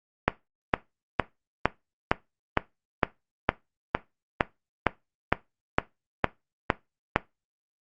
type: click train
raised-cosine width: 0.5 ms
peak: -3 dBFS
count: 16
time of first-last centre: 0.28-7.161 s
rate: 2.18 Hz
effects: noise-tail reverb RT60 0.2 s tail -18 dB re dry + Opus 48 kbps